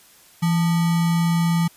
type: tone with sample-and-hold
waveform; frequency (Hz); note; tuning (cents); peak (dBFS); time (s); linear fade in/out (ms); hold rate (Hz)
sine; 168.1; E3; +34; -16; 0.42-1.68; 10; 1050
effects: white hiss -51 dBFS RMS until 1.76 s + resampled to 32000 Hz